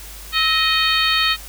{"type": "harmonic tone with a mistuned harmonic", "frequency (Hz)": 622.3, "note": "D#5", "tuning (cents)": 0, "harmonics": [2, 3, 4, 5, 6, 7], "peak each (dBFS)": [-22, -22, -22, -22, -22, -22], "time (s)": [0.32, 1.37], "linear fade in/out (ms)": 50, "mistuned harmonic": 2, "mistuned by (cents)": 67, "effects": ["added 50 Hz sine -37 dBFS peak until 1.48 s", "white hiss -38 dBFS RMS until 1.48 s"]}